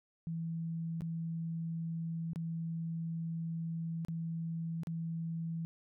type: tone with dropouts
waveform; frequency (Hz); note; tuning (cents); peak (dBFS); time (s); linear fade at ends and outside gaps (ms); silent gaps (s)
sine; 164.81; E3; 0; -35; 0.27-5.65; 0; 1.008-1.019 / 2.333-2.359 / 4.049-4.084 / 4.834-4.871
effects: none